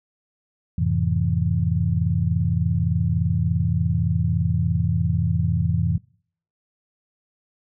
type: chord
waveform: sine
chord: F major seventh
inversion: none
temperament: equal with one note detuned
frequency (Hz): 87.31 / 107.43 / 130.81 / 164.81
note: F2 / A2 / C3 / E3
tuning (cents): 0 / -41 / 0 / 0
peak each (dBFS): -23 / -24 / -26 / -23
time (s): 0.78-5.98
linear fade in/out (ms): 5
effects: noise-tail reverb RT60 0.6 s tail -26 dB re dry